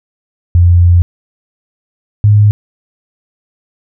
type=tone pair in turn; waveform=sine; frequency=87.31 / 104.43 Hz; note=F2 / G#2; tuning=0 / +10 cents; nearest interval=minor third; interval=310 cents; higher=second; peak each=-3 dBFS; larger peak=neither; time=0.55-1.02 / 2.24-2.51 s; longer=first; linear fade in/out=0 ms; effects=none